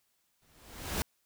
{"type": "noise with exponential growth", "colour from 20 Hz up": "pink", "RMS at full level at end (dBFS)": -30, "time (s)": [0.42, 1.02], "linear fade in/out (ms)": 0, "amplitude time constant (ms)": 130, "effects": ["white hiss -75 dBFS RMS until 1.25 s"]}